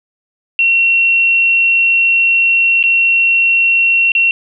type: tone with dropouts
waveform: sine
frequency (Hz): 2727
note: F7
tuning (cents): -42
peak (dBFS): -8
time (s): 0.59-4.31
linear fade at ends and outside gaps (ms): 1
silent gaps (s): 2.828-2.838 / 4.119-4.151
effects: none